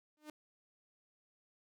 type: tone with exponential growth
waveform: sawtooth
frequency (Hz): 303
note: D#4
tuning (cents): -46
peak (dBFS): -40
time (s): 0.17-0.3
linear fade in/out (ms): 2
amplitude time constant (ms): 28
effects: none